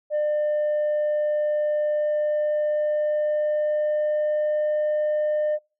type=tone with pitch glide; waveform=sine; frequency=600 to 604.5 Hz; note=D5 to D5; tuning=+37 to +50 cents; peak=-18 dBFS; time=0.1-5.59 s; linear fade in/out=50 ms; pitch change=+13 cents; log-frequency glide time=1.81-4.73 s; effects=noise-tail reverb RT60 0.3 s tail -24 dB re dry + tanh soft clip ceiling -19 dBFS